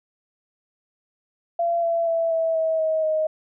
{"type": "tone with pitch steps", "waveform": "sine", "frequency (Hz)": [682, 672.2, 662.6, 653.1, 643.7, 634.5, 625.4], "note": ["F5", "E5", "E5", "E5", "E5", "D#5", "D#5"], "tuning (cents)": [-41, 34, 9, -16, -41, 34, 9], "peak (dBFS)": -19, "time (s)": [1.59, 3.27], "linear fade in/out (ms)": 5, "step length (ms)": 240, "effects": []}